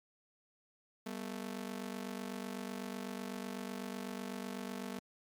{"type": "ring-modulated tone", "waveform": "sawtooth", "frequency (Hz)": 220, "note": "A3", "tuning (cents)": 0, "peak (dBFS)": -33, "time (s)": [1.06, 4.99], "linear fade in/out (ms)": 2, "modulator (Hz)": 24, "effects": ["MP3 96 kbps"]}